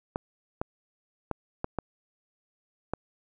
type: clicks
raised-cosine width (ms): 1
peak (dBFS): -15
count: 6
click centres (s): 0.159 / 0.615 / 1.313 / 1.644 / 1.787 / 2.936
effects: none